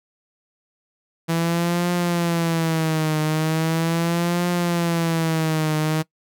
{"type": "tone with vibrato", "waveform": "sawtooth", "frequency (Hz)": 164.81, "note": "E3", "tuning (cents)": 0, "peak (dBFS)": -15, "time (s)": [1.28, 6.03], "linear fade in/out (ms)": 20, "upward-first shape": "triangle", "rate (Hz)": 0.39, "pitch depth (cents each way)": 120, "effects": ["noise-tail reverb RT60 0.1 s tail -22 dB re dry"]}